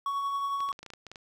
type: tone with tremolo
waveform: triangle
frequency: 1116 Hz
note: C#6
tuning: 11 cents sharp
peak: -25 dBFS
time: 0.06-0.72 s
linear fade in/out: 2 ms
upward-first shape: triangle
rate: 11 Hz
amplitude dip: 35%
type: clicks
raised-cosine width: 0.2 ms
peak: -27 dBFS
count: 11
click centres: 0.605 / 0.689 / 0.728 / 0.791 / 0.83 / 0.863 / 0.903 / 0.936 / 1.067 / 1.116 / 1.158 s
effects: 10-bit

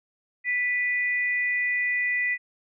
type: tone pair together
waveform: sine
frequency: 1976 / 2464 Hz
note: B6 / D#7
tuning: 0 / -17 cents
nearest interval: major third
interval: 383 cents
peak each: -23 / -31 dBFS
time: 0.44-2.38 s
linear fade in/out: 50 ms
effects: none

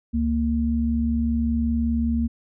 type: tone pair together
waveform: sine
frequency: 70.66 / 231.3 Hz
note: C#2 / A#3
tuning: +34 / -13 cents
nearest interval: octave + major sixth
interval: 2053 cents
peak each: -24 / -21 dBFS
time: 0.13-2.28 s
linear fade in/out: 20 ms
effects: none

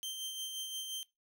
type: tone with tremolo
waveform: sawtooth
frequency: 3136 Hz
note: G7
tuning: in tune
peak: -34 dBFS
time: 0.03-1.03 s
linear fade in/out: 0 ms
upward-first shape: sine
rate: 5.7 Hz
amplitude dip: 40%
effects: noise-tail reverb RT60 0.2 s tail -19 dB re dry

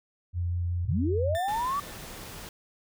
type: tone with vibrato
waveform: sine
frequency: 87.4 Hz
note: F2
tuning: 2 cents sharp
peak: -26 dBFS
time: 0.33-1.38 s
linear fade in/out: 50 ms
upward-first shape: square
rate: 5.4 Hz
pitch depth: 9 cents each way
type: linear sweep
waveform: sine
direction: up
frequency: 69.3 to 1174.7 Hz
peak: -26 dBFS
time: 0.85-1.8 s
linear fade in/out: 5 ms
type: tone with exponential decay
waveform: 30% pulse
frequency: 1783 Hz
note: A6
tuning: 22 cents sharp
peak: -32 dBFS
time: 1.35-2.46 s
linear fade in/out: 0 ms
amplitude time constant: 240 ms
type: noise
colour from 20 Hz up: pink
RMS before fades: -42 dBFS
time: 1.48-2.49 s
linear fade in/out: 2 ms
effects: none

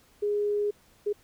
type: tone bursts at uneven times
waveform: sine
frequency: 413.3 Hz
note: G#4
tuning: 8 cents flat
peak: -24 dBFS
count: 2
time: 0.22-0.71 / 1.06-1.13 s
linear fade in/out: 10 ms
effects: pink hiss -61 dBFS RMS until 1.23 s

